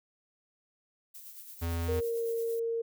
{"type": "noise with tremolo", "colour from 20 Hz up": "violet", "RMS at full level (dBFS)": -46, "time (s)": [1.14, 2.6], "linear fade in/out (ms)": 10, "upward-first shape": "sine", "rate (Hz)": 8.9, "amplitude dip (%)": 45}
{"type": "tone", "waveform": "square", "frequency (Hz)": 84.3, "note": "E2", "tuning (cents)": 39, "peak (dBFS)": -31, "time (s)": [1.61, 2.01], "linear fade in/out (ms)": 20}
{"type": "tone with pitch glide", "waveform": "sine", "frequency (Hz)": [466.2, 460], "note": ["A#4", "A#4"], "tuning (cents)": [0, -23], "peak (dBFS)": -29, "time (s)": [1.88, 2.82], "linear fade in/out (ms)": 10, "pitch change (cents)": -23, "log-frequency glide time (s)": [2, 2.29]}
{"effects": []}